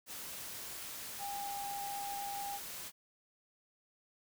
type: tone in noise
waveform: sine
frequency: 804 Hz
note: G5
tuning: 44 cents sharp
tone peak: -39 dBFS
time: 1.18-2.6 s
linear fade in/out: 50 ms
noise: white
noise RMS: -45 dBFS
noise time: 0.06-2.92 s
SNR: +3 dB
effects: none